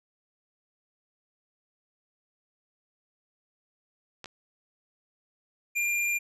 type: clicks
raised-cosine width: 0.2 ms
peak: -24 dBFS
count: 2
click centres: 4.243 / 4.258 s
type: tone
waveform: square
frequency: 2395 Hz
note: D7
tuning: 33 cents sharp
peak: -26 dBFS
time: 5.75-6.19 s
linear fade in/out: 20 ms
effects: resampled to 32000 Hz